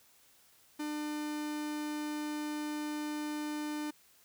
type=tone; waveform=45% pulse; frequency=300 Hz; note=D4; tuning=37 cents sharp; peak=-35 dBFS; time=0.79-3.91 s; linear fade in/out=10 ms; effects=white hiss -64 dBFS RMS until 4.24 s